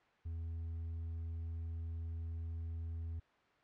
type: tone with hard clipping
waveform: sine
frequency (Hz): 82.6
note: E2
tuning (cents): +4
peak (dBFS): -40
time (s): 0.25-3.2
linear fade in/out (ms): 10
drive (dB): 2
effects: white hiss -69 dBFS RMS until 3.63 s + low-pass 2000 Hz 12 dB/octave